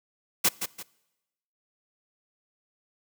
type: noise with echo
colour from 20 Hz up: white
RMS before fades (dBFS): -21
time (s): 0.44-0.49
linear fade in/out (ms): 10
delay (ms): 170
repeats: 2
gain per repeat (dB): -9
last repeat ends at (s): 0.83
effects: noise-tail reverb RT60 1.0 s tail -23 dB re dry